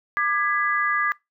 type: chord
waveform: sine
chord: G# diminished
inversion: second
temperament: just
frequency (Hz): 1196.1 / 1661.2 / 1993.5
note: D6 / G#6 / B6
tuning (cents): +31 / 0 / +16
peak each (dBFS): -23 / -23 / -27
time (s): 0.17-1.12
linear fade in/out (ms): 0
effects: noise-tail reverb RT60 0.2 s tail -23 dB re dry